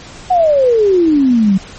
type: exponential sweep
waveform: sine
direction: down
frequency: 750 to 185 Hz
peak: -7 dBFS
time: 0.3-1.58 s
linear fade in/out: 10 ms
effects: pink hiss -34 dBFS RMS until 1.78 s + MP3 32 kbps